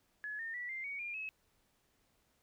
sine tone with pitch steps, 1700 / 1822 / 1952.8 / 2093 / 2243 / 2404 / 2577 Hz, G#6 / A#6 / B6 / C7 / C#7 / D7 / E7, +40 / -40 / -20 / 0 / +20 / +40 / -40 cents, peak -39 dBFS, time 0.24-1.29 s, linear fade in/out 0 ms, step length 150 ms, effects pink hiss -75 dBFS RMS until 2.42 s

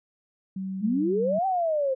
sine tone, 190.6 Hz, G3, 48 cents flat, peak -29 dBFS, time 0.56-1.39 s, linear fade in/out 5 ms
sine exponential two-way sweep, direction up then down, 196 to 782 to 514 Hz, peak -22 dBFS, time 0.81-1.95 s, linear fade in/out 20 ms, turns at 1.46 s
effects none

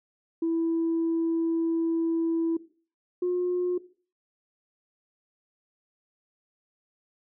sine tone pair in turn, 330 / 358 Hz, E4 / F4, +2 / +43 cents, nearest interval minor second, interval 141 cents, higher second, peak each -22 dBFS, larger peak neither, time 0.42-2.57 / 3.22-3.78 s, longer first, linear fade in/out 5 ms, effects noise-tail reverb RT60 0.4 s tail -17 dB re dry + tanh soft clip ceiling -20 dBFS

